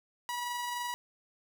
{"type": "tone with amplitude modulation", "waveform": "sawtooth", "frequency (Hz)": 970, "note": "B5", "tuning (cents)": -31, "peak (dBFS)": -29, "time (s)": [0.29, 0.94], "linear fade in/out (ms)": 0, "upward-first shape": "sine", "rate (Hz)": 23.4, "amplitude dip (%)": 25, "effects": []}